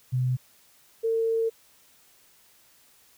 sine tone pair in turn, 127 / 452.6 Hz, B2 / A4, +49 / +49 cents, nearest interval octave + minor seventh, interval 2200 cents, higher second, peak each -22 dBFS, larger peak neither, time 0.12-0.37 / 1.03-1.5 s, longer second, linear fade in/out 20 ms, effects white hiss -59 dBFS RMS until 3.17 s

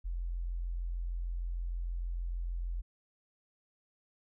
sine tone, 43.26 Hz, F1, 16 cents flat, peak -33 dBFS, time 0.04-2.82 s, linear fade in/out 20 ms, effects none

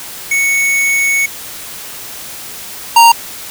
square tone pair in turn, 2217 / 928.4 Hz, C#7 / A#5, 0 / -7 cents, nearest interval octave + minor third, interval 1507 cents, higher first, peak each -11 / -3 dBFS, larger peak second, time 0.31-1.26 / 2.96-3.12 s, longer first, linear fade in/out 5 ms, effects white hiss -28 dBFS RMS until 3.5 s

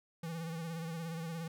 square tone with vibrato, 164.81 Hz, E3, in tune, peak -39 dBFS, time 0.23-1.48 s, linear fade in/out 5 ms, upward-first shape sine, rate 17 Hz, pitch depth 51 cents each way, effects none

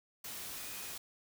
sine tone in noise, 2489 Hz, D#7, in tune, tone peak -55 dBFS, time 0.56-0.92 s, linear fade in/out 5 ms, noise white, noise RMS -44 dBFS, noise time 0.24-0.98 s, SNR -14 dB, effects none

